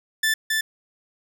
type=tone with echo; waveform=sawtooth; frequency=1760 Hz; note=A6; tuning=in tune; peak=-15 dBFS; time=0.23-0.34 s; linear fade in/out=5 ms; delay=270 ms; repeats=1; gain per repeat=-2 dB; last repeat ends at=0.61 s; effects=none

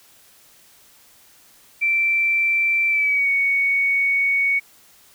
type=tone with pitch glide; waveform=sine; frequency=2342 to 2229 Hz; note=D7 to C#7; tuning=-5 to +9 cents; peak=-16 dBFS; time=1.81-4.6 s; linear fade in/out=20 ms; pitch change=-86 cents; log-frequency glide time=2.88-3.3 s; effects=white hiss -52 dBFS RMS until 5.14 s

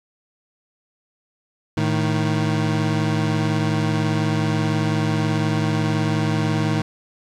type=tone pair together; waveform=25% pulse; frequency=109.84 / 155.56 Hz; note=A2 / D#3; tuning=-3 / 0 cents; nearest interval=tritone; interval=603 cents; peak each=-18 / -17 dBFS; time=1.77-6.82 s; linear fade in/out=5 ms; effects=low-pass 6000 Hz 12 dB/octave + 9-bit

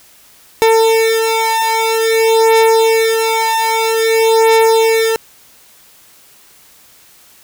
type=beating tone pair; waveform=30% pulse; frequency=448.5 / 449.01 Hz; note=A4 / A4; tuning=+33 / +35 cents; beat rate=0.51 Hz; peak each=-10 dBFS; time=0.62-5.16 s; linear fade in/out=0 ms; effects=white hiss -45 dBFS RMS until 7.43 s

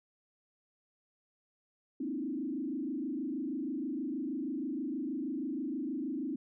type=tone with frequency modulation; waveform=sine; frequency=283.9 Hz; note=C#4; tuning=41 cents sharp; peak=-33 dBFS; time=2-6.36 s; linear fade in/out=5 ms; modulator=26.3 Hz; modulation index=1.7; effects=none

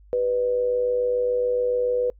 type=tone with amplitude modulation; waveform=sine; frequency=493.9 Hz; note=B4; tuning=in tune; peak=-17 dBFS; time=0.13-2.1 s; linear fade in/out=0 ms; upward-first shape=sine; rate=107 Hz; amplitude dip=50%; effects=noise-tail reverb RT60 0.1 s tail -26 dB re dry + added 50 Hz sine -48 dBFS peak until 2.19 s

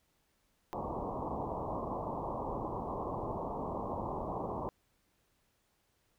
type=low-pass noise; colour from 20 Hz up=white; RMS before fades=-38 dBFS; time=0.73-4.69 s; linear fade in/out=0 ms; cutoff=1100 Hz; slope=96 dB/octave; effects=pink hiss -75 dBFS RMS until 6.18 s

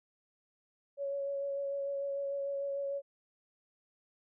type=tone with vibrato; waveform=sine; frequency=558 Hz; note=C#5; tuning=11 cents sharp; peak=-33 dBFS; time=0.97-3.02 s; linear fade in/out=50 ms; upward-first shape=sine; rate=6.7 Hz; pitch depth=14 cents each way; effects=none

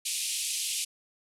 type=band-pass noise; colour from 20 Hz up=white; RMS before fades=-32 dBFS; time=0.05-0.85 s; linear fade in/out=10 ms; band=2400 to 11000 Hz; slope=48 dB/octave; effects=none

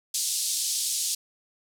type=band-pass noise; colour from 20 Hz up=white; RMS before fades=-28 dBFS; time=0.14-1.15 s; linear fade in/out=5 ms; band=3900 to 10000 Hz; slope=24 dB/octave; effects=none

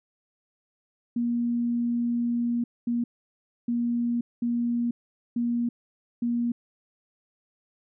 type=tone bursts at uneven times; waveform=sine; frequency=237.7 Hz; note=A#3; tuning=34 cents sharp; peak=-23 dBFS; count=6; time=1.16-2.64 / 2.87-3.04 / 3.68-4.21 / 4.42-4.91 / 5.36-5.69 / 6.22-6.52 s; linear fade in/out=5 ms; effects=none

